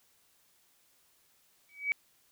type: tone with exponential growth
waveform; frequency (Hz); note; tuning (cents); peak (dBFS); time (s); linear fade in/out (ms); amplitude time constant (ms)
sine; 2276; C#7; +45; -23; 1.69-1.92; 0; 49
effects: white hiss -68 dBFS RMS until 2.31 s